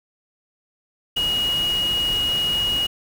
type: tone in noise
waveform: sine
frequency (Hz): 2888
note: F#7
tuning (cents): -43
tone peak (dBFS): -19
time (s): 1.16-2.87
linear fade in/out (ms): 10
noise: pink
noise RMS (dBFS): -32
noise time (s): 1.16-2.87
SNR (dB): +10
effects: none